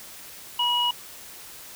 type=tone pair together; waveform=sine; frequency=967 / 2907 Hz; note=B5 / F#7; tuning=-37 / -31 cents; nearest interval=octave + perfect fifth; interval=1906 cents; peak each=-25 / -22 dBFS; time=0.59-0.91 s; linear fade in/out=5 ms; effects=white hiss -43 dBFS RMS until 1.75 s